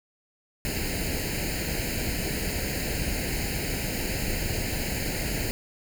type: noise with comb filter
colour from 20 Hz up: pink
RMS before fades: -29 dBFS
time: 0.65-5.51 s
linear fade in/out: 0 ms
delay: 0.43 ms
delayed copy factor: +0.85
effects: none